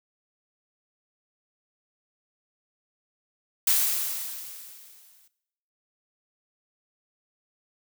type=noise with exponential decay; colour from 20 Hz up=blue; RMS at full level=-20 dBFS; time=3.67-5.28 s; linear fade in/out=5 ms; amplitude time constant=350 ms; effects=noise-tail reverb RT60 0.8 s tail -18 dB re dry